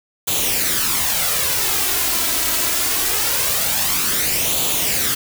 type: noise with flanger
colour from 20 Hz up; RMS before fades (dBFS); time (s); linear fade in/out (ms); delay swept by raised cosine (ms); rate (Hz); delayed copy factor
white; -19; 0.27-5.15; 10; 0.28 to 3.08; 0.23; +0.55
effects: none